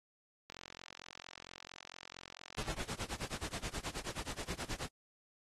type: click train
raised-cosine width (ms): 0.2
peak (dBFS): -29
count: 99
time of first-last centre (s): 0.5-2.707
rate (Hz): 44.4
type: noise with tremolo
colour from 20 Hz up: pink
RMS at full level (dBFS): -38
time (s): 2.57-4.89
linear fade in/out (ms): 10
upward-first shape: sine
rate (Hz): 9.4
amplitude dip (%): 95
effects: low-pass 10000 Hz 12 dB/octave + AAC 32 kbps